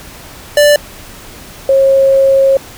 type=tone pair in turn; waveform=square / sine; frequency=587.3 / 541.2 Hz; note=D5 / C#5; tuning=0 / -42 cents; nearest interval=minor second; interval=142 cents; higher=first; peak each=-5 dBFS; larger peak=neither; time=0.57-0.76 / 1.69-2.57 s; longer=second; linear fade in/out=2 ms; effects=pink hiss -33 dBFS RMS until 2.77 s